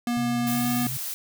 square tone with pitch glide, 239.6 to 243.6 Hz, A#3 to B3, +48 to -24 cents, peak -24 dBFS, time 0.07-0.87 s, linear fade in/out 2 ms, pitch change +28 cents, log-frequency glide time 0.5-0.67 s
sine tone with vibrato, 129.1 Hz, C3, 23 cents flat, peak -32 dBFS, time 0.17-0.97 s, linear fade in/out 0 ms, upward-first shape square, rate 8.1 Hz, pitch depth 40 cents each way
blue noise, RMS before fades -32 dBFS, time 0.47-1.14 s, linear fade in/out 0 ms
effects none

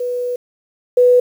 sine tone pair in turn, 491.9 / 494.2 Hz, B4 / B4, -7 / +1 cents, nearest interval unison, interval 8 cents, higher second, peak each -18 / -7 dBFS, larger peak second, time 0-0.36 / 0.97-1.2 s, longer first, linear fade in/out 5 ms, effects 7-bit

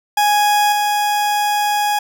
40% pulse tone with level steps, 830.6 Hz, G#5, in tune, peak -11 / -14 dBFS, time 0.17-1.99 s, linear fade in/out 5 ms, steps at 0.72 s, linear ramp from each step 5 ms, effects none

